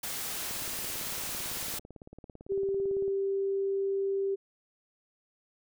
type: noise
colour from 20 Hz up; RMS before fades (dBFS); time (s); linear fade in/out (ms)
white; -36; 0.03-1.79; 5
type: click train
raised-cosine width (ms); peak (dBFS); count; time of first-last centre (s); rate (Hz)
2; -33; 47; 0.51-3.08; 17.9
type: tone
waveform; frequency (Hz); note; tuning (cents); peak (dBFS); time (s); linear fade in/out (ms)
sine; 392; G4; 0; -27; 2.49-4.36; 20
effects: none